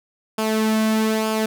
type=tone with flanger; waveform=sawtooth; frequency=218.8 Hz; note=A3; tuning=9 cents flat; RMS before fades=-20 dBFS; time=0.38-1.46 s; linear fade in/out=5 ms; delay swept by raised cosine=0.5 to 2.2 ms; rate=1.1 Hz; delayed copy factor=-0.55; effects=none